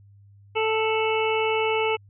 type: harmonic tone with a mistuned harmonic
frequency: 440 Hz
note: A4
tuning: in tune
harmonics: 1 / 2 / 3 / 5 / 6 / 7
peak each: -23 / -27 / -33 / -31 / -30 / -34 dBFS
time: 0.55-1.97 s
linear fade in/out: 20 ms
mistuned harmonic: 7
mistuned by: -75 cents
effects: added 100 Hz sine -49 dBFS peak until 2.09 s